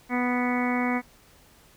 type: harmonic tone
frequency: 246.9 Hz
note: B3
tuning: in tune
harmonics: 1 / 2 / 3 / 4 / 5 / 6 / 7 / 8 / 9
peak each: -25 / -34 / -32 / -34 / -36 / -40 / -40 / -34 / -33 dBFS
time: 0.09-1.02 s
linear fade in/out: 50 ms
effects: pink hiss -56 dBFS RMS until 1.76 s